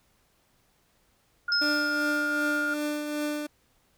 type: tone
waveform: sine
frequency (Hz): 1418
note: F6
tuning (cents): +26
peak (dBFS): -26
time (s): 1.48-2.74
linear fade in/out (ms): 5
type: tone with exponential decay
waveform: sine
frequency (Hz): 5160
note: E8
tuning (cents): -38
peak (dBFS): -22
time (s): 1.52-2.63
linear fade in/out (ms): 1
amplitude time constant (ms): 240
type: tone with tremolo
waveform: 30% pulse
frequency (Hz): 297.5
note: D4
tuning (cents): +22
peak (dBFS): -24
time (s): 1.61-3.47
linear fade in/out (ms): 10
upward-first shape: triangle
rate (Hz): 2.6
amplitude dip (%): 45
effects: pink hiss -67 dBFS RMS until 3.97 s